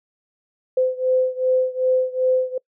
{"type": "beating tone pair", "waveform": "sine", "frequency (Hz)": [512, 514.6], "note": ["C5", "C5"], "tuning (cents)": [-38, -29], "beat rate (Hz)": 2.6, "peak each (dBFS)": [-19, -21], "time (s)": [0.77, 2.58], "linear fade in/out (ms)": 5, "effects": ["noise-tail reverb RT60 0.1 s tail -25 dB re dry"]}